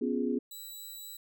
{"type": "chord", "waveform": "sine", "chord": "C# dominant seventh", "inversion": "third", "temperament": "equal", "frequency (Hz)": [246.9, 277.2, 349.2, 415.3], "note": ["B3", "C#4", "E#4", "G#4"], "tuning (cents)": [0, 0, 0, 0], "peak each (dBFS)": [-31, -34, -36, -34], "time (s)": [0.01, 0.39], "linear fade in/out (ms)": 10}
{"type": "tone", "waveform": "10% pulse", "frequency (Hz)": 3938, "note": "B7", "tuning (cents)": -6, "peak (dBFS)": -35, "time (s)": [0.51, 1.17], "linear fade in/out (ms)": 5}
{"effects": []}